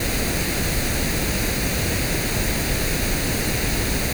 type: noise with comb filter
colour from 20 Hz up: pink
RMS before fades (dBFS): -22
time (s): 0-4.13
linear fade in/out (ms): 5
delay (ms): 0.46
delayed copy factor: +0.55
effects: none